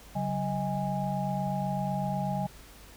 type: tone cluster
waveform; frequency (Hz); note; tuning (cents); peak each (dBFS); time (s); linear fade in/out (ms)
sine; 140.9 / 189 / 628 / 823; C#3 / F#3 / D#5 / G#5; +29 / +37 / +16 / -16; -33 / -32 / -37 / -33; 0.15-2.47; 10
effects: added 50 Hz sine -52 dBFS peak until 2.96 s + pink hiss -52 dBFS RMS until 2.96 s